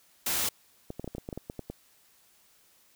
white noise, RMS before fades -29 dBFS, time 0.26-0.49 s, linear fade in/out 5 ms
clicks, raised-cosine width 2 ms, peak -23 dBFS, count 12, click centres 0.904 / 0.996 / 1.044 / 1.077 / 1.15 / 1.182 / 1.289 / 1.328 / 1.376 / 1.499 / 1.593 / 1.7 s
effects white hiss -63 dBFS RMS until 2.95 s

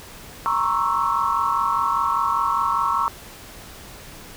sine tone cluster, 937 / 1076 / 1121 / 1320 Hz, A#5 / C6 / C#6 / E6, +9 / +48 / +19 / +2 cents, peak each -24 dBFS, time 0.46-3.08 s, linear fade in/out 0 ms, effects pink hiss -41 dBFS RMS until 4.36 s

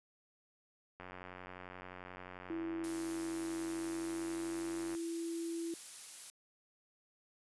click train, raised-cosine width 0.5 ms, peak -33 dBFS, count 362, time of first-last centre 1-4.95 s, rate 91.4 Hz
sine tone with pitch glide, 329.6 to 333.4 Hz, E4 to E4, 0 to +20 cents, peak -37 dBFS, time 2.5-5.74 s, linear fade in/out 2 ms, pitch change +20 cents, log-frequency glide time 3.64-4.6 s
blue noise, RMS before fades -47 dBFS, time 2.84-6.3 s, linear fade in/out 0 ms
effects resampled to 24000 Hz

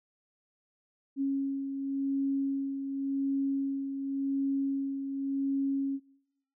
sine beating tone pair, 274.1 / 275 Hz, C#4 / C#4, -19 / -14 cents, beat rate 0.9 Hz, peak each -29 / -38 dBFS, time 1.16-6 s, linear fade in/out 50 ms, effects noise-tail reverb RT60 0.9 s tail -23 dB re dry

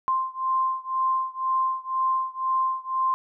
sine beating tone pair, 1046.5 / 1048.5 Hz, C6 / C6, 0 / +3 cents, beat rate 2 Hz, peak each -25 / -26 dBFS, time 0.08-3.14 s, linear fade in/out 0 ms, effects none

